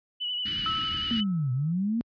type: tone with vibrato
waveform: sine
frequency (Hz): 2960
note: F#7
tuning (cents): 0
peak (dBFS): -28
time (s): 0.2-1.24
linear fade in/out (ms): 20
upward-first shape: sine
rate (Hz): 11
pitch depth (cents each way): 31
type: band-stop noise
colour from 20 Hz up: pink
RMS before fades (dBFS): -36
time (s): 0.45-1.21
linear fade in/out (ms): 10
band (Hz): 330 to 1400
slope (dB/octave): 48
type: tone with exponential decay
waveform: sine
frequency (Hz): 1300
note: E6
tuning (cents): -24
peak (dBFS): -26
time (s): 0.66-1.72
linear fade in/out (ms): 1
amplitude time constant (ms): 230
type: linear two-way sweep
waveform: sine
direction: down then up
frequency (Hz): 239.9 to 121.4 to 239.9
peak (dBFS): -24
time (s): 1.11-2.01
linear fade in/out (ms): 0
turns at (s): 1.52
effects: high-pass 60 Hz 12 dB/octave + resampled to 11025 Hz